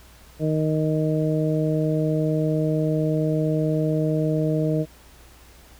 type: harmonic tone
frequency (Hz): 155.56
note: D#3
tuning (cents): 0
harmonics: 1 / 2 / 3 / 4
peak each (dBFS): -22 / -25 / -27 / -28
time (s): 0.39-4.86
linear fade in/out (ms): 50
effects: added 60 Hz sine -50 dBFS peak until 5.79 s + pink hiss -51 dBFS RMS until 5.79 s